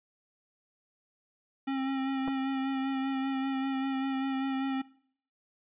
square tone with vibrato, 268 Hz, C4, 42 cents sharp, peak -30 dBFS, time 1.67-4.82 s, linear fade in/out 10 ms, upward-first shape sine, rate 5.1 Hz, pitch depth 22 cents each way
clicks, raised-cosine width 1 ms, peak -25 dBFS, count 2, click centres 2.277 / 2.283 s
effects noise-tail reverb RT60 0.6 s tail -21 dB re dry + resampled to 8000 Hz

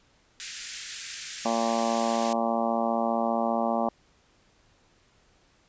white high-pass noise, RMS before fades -34 dBFS, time 0.4-2.33 s, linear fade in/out 0 ms, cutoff 1500 Hz, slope 48 dB/octave
harmonic tone, 115 Hz, A#2, 23 cents flat, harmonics 2 / 3 / 4 / 5 / 6 / 7 / 8 / 9 / 10, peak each -29 / -37 / -38 / -30 / -30 / -31 / -36 / -37 / -37 dBFS, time 1.45-3.89 s, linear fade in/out 5 ms
effects pink hiss -63 dBFS RMS until 5.68 s + resampled to 16000 Hz

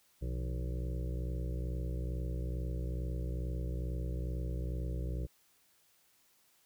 harmonic tone with a mistuned harmonic, 62.3 Hz, B1, 16 cents sharp, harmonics 1 / 2 / 3 / 5 / 6 / 7 / 8 / 9, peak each -35 / -41 / -45 / -49 / -51 / -52 / -53 / -54 dBFS, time 0.21-5.27 s, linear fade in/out 20 ms, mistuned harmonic 3, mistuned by -130 cents, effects white hiss -69 dBFS RMS until 6.65 s

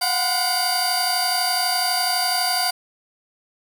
sawtooth tone cluster, 720 / 752 / 1019 / 4709 Hz, F#5 / F#5 / C6 / D8, -47 / +28 / -46 / +4 cents, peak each -20 / -25 / -28 / -19 dBFS, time 0.01-2.71 s, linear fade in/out 10 ms, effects none

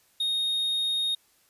triangle tone, 3716 Hz, A#7, 6 cents flat, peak -23 dBFS, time 0.2-1.15 s, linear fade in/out 5 ms, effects white hiss -64 dBFS RMS until 1.49 s + resampled to 32000 Hz

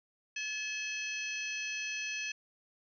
harmonic tone with a mistuned harmonic, 859 Hz, A5, 42 cents flat, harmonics 2 / 3 / 4 / 5 / 6 / 7, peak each -43 / -37 / -46 / -47 / -51 / -44 dBFS, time 0.36-2.32 s, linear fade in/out 5 ms, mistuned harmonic 4, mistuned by -110 cents, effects none

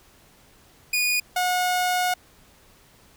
sawtooth tone pair in turn, 2459 / 725.2 Hz, D#7 / F#5, -21 / -35 cents, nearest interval octave + major sixth, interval 2114 cents, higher first, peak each -17 dBFS, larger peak neither, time 0.93-1.2 / 1.36-2.14 s, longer second, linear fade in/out 5 ms, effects pink hiss -55 dBFS RMS until 3.16 s

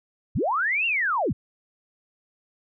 sine linear two-way sweep, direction up then down, 51.91 to 2813 to 51.91 Hz, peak -21 dBFS, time 0.35-1.33 s, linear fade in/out 10 ms, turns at 0.86 s, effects none

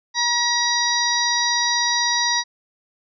harmonic tone, 956 Hz, A#5, 43 cents sharp, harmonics 1 / 2 / 4 / 5 / 6, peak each -24 / -24 / -24 / -24 / -24 dBFS, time 0.14-2.44 s, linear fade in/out 50 ms, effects none

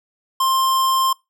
square tone, 1054 Hz, C6, 12 cents sharp, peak -16 dBFS, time 0.4-1.13 s, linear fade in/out 5 ms, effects noise-tail reverb RT60 0.2 s tail -24 dB re dry

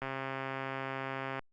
click train, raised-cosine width 0.5 ms, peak -22 dBFS, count 185, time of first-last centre 0.02-1.393 s, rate 134 Hz, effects Opus 48 kbps

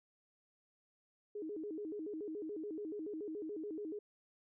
sine tone with vibrato, 362.2 Hz, F#4, 37 cents flat, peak -40 dBFS, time 1.35-3.99 s, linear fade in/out 5 ms, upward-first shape square, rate 7 Hz, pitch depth 240 cents each way, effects none

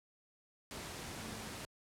sine tone in noise, 218.8 Hz, A3, 9 cents flat, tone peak -51 dBFS, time 1.15-1.48 s, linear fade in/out 0 ms, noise pink, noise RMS -45 dBFS, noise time 0.71-1.65 s, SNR -9 dB, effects high-pass 60 Hz 12 dB/octave + low-pass 11000 Hz 12 dB/octave

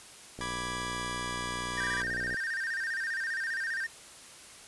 click train, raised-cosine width 2 ms, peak -28 dBFS, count 120, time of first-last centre 0.39-2.344 s, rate 60.9 Hz
sawtooth chord, G# diminished, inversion first, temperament equal, 987.8 / 1174.7 / 1661.2 Hz, B5 / D6 / G#6, 0 / 0 / 0 cents, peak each -35 dBFS, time 0.41-2.02 s, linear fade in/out 0 ms
triangle tone with vibrato, 1700 Hz, G#6, 40 cents sharp, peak -29 dBFS, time 1.77-3.87 s, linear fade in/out 10 ms, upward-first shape square, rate 15 Hz, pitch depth 130 cents each way
effects white hiss -50 dBFS RMS until 4.67 s + resampled to 24000 Hz

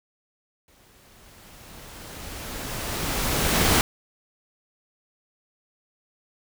pink noise with exponential growth, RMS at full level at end -18 dBFS, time 0.68-3.81 s, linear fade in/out 1 ms, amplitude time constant 680 ms, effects none

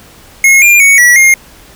square tone with pitch steps, 2165 / 2399 / 2227 / 1940 / 2130 Hz, C#7 / D7 / C#7 / B6 / C7, -41 / +36 / +7 / -31 / +30 cents, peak -3 dBFS, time 0.44-1.34 s, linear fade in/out 2 ms, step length 180 ms, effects pink hiss -38 dBFS RMS until 1.75 s

